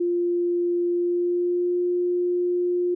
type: tone with pitch glide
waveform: sine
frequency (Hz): 349.1 to 354.6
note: F4 to F4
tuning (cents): -1 to +26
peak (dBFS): -20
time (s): 0-2.95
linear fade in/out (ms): 10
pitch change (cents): +27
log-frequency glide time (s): 0.91-1.79
effects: none